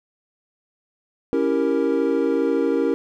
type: chord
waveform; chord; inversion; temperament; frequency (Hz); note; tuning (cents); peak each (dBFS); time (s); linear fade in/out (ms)
triangle; C# diminished seventh; none; equal; 277.2 / 329.6 / 392 / 466.2; C#4 / E4 / G4 / Bb4; 0 / 0 / 0 / 0; -21 / -22 / -23 / -20; 1.33-2.94; 0
effects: none